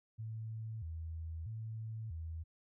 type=tone with vibrato; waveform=sine; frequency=94.9 Hz; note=F#2; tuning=44 cents sharp; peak=-40 dBFS; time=0.18-2.44 s; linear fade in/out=20 ms; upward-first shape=square; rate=0.78 Hz; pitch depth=270 cents each way; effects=none